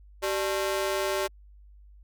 sawtooth ring-modulated tone, 488.9 Hz, B4, 18 cents flat, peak -19 dBFS, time 0.22-1.28 s, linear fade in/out 20 ms, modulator 105 Hz, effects added 50 Hz sine -49 dBFS peak until 2.03 s + Opus 48 kbps

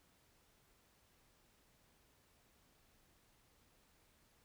silence, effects pink hiss -72 dBFS RMS until 4.44 s

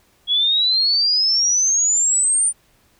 sine exponential sweep, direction up, 3322 to 9240 Hz, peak -14 dBFS, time 0.27-2.53 s, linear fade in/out 50 ms, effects pink hiss -58 dBFS RMS until 2.99 s

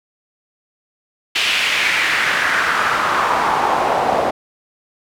pink noise with band-pass filter sweep, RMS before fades -17 dBFS, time 1.35-4.31 s, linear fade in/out 10 ms, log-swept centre 2900 to 660 Hz, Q 2.5, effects none

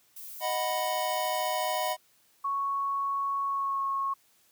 violet noise, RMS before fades -43 dBFS, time 0.16-1.93 s, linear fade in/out 5 ms
square chord, B major, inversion first, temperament equal with one note detuned, 622.3 / 736.2 / 987.8 Hz, D#5 / F#5 / B5, 0 / -9 / 0 cents, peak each -33 dBFS, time 0.4-1.97 s, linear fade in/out 50 ms
sine tone with pitch glide, 1108.7 to 1094.7 Hz, C#6 to C#6, 0 to -22 cents, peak -27 dBFS, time 2.44-4.14 s, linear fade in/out 10 ms, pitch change -22 cents, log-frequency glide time 3.45-3.83 s
effects white hiss -65 dBFS RMS until 4.51 s + high-pass 60 Hz 12 dB/octave

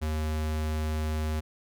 square tone, 77.5 Hz, D#2, 6 cents flat, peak -28 dBFS, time 0.01-1.41 s, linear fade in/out 20 ms, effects none

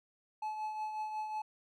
triangle tone with tremolo, 860 Hz, A5, 40 cents flat, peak -32 dBFS, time 0.42-1.42 s, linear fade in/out 5 ms, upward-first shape triangle, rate 5.5 Hz, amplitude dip 50%, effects none

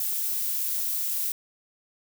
violet noise, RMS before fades -28 dBFS, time 0-1.32 s, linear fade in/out 2 ms, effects none

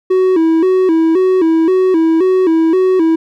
triangle tone with vibrato, 348.1 Hz, F4, 6 cents flat, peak -6 dBFS, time 0.1-3.16 s, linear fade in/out 10 ms, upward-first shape square, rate 1.9 Hz, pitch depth 120 cents each way, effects none

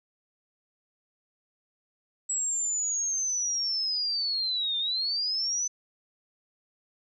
sine linear two-way sweep, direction down then up, 7780 to 3581 to 6090 Hz, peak -26 dBFS, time 2.29-5.68 s, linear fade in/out 10 ms, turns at 4.78 s, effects none

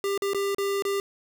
square tone with dropouts, 397.7 Hz, G4, 25 cents sharp, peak -25 dBFS, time 0.04-1 s, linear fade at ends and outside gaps 1 ms, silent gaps 0.177-0.221 / 0.334-0.346 / 0.547-0.583 / 0.823-0.851 s, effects none

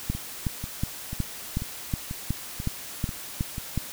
two click trains, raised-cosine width 5 ms, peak -13 / -20 dBFS, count 11 / 8, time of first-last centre 0.1-3.776 / 0.15-3.581 s, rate 2.72 / 2.04 Hz, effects white hiss -39 dBFS RMS until 3.92 s

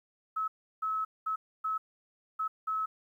sine tone bursts at uneven times, 1293 Hz, E6, 34 cents flat, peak -29 dBFS, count 6, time 0.36-0.48 / 0.82-1.05 / 1.26-1.36 / 1.64-1.78 / 2.39-2.48 / 2.67-2.86 s, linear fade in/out 10 ms, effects 11-bit

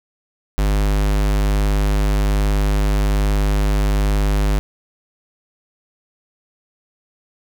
square tone, 50.6 Hz, G#1, 44 cents flat, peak -15 dBFS, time 0.58-4.59 s, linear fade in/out 0 ms, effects none

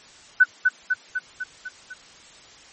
sine tone with echo, 1500 Hz, F#6, 23 cents sharp, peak -9 dBFS, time 0.4-0.44 s, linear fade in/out 10 ms, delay 250 ms, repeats 6, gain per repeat -4 dB, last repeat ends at 1.94 s, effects white hiss -48 dBFS RMS until 2.72 s + MP3 32 kbps

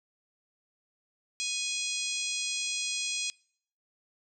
harmonic tone, 830.6 Hz, G#5, in tune, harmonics 3 / 4 / 5 / 6 / 7 / 8 / 9 / 10, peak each -36 / -37 / -38 / -39 / -39 / -40 / -41 / -41 dBFS, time 1.4-3.3 s, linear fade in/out 0 ms, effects noise-tail reverb RT60 0.6 s tail -25 dB re dry

